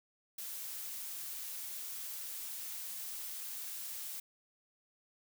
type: noise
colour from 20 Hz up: blue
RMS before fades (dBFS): -43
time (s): 0.38-4.2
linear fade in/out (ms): 5
effects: none